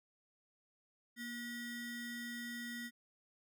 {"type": "ring-modulated tone", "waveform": "square", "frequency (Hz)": 843, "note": "G#5", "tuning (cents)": 26, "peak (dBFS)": -40, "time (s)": [1.16, 2.91], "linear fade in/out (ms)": 50, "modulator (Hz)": 1080, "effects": []}